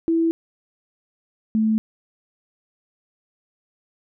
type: tone pair in turn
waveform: sine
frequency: 329.6 / 218.9 Hz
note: E4 / A3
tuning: 0 / -9 cents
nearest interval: perfect fifth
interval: 709 cents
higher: first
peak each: -16 dBFS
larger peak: neither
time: 0.08-0.31 / 1.55-1.78 s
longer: neither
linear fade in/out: 0 ms
effects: none